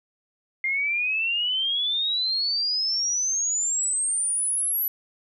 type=exponential sweep; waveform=sine; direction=up; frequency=2101 to 11950 Hz; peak=-22 dBFS; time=0.64-4.88 s; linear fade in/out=2 ms; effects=none